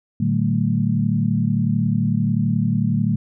sine tone cluster, 114.3 / 150.2 / 191.7 / 223 Hz, A#2 / D3 / G3 / A3, -34 / +39 / -38 / +23 cents, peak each -22 dBFS, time 0.2-3.16 s, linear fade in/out 5 ms, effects none

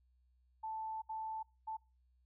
sine tone bursts at uneven times, 880 Hz, A5, in tune, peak -39 dBFS, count 3, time 0.63-1.02 / 1.09-1.43 / 1.67-1.77 s, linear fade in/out 10 ms, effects noise-tail reverb RT60 0.3 s tail -25 dB re dry + added 62 Hz sine -69 dBFS peak until 2.25 s

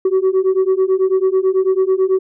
sine beating tone pair, 373.9 / 383 Hz, F#4 / G4, +18 / -40 cents, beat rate 9.1 Hz, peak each -13 dBFS, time 0.05-2.19 s, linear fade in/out 5 ms, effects tanh soft clip ceiling -9 dBFS

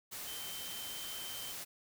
sine tone in noise, 3106 Hz, G7, 17 cents flat, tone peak -46 dBFS, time 0.26-1.53 s, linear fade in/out 20 ms, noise white, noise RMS -44 dBFS, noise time 0.11-1.65 s, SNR -5 dB, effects none

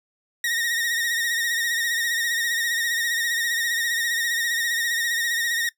sawtooth tone with vibrato, 1864.7 Hz, A#6, in tune, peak -19 dBFS, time 0.44-5.69 s, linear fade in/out 2 ms, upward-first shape sine, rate 15 Hz, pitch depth 52 cents each way, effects noise-tail reverb RT60 0.1 s tail -19 dB re dry

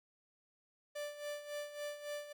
45% pulse tone with tremolo, 587.3 Hz, D5, in tune, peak -39 dBFS, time 0.95-2.33 s, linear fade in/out 10 ms, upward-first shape sine, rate 3.6 Hz, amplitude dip 70%, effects none

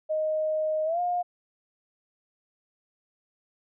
sine tone with pitch glide, 622.3 to 710.7 Hz, D#5 to F5, 0 to +30 cents, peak -24 dBFS, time 0.09-1.23 s, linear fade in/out 20 ms, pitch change +230 cents, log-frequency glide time 0.85-1 s, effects none

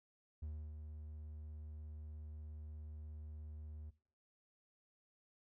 triangle tone with ADSR envelope, 76.4 Hz, D#2, 31 cents flat, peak -40 dBFS, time 0.42-3.91 s, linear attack 7 ms, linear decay 300 ms, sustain -5 dB, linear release 20 ms, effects noise-tail reverb RT60 0.4 s tail -18 dB re dry

